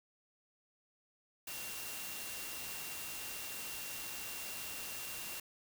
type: tone in noise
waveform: sine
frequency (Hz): 2755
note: F7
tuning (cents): -24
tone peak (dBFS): -50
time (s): 1.47-5.4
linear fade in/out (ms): 5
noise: white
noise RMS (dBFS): -44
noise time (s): 1.47-5.4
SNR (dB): -9
effects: none